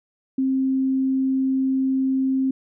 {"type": "tone", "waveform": "sine", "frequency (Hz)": 264.8, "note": "C4", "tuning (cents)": 21, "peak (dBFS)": -18, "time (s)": [0.38, 2.51], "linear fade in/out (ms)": 5, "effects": []}